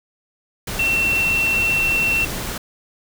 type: tone in noise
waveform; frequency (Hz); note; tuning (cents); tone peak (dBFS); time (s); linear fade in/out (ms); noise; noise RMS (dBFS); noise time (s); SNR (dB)
sine; 2706; E7; +45; -16; 0.79-2.25; 5; pink; -27; 0.67-2.58; +8
effects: none